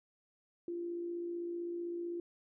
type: tone with amplitude modulation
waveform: sine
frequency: 344.7 Hz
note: F4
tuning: 23 cents flat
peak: -35 dBFS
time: 0.68-2.2 s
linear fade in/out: 2 ms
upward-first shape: sine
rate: 55.7 Hz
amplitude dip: 35%
effects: none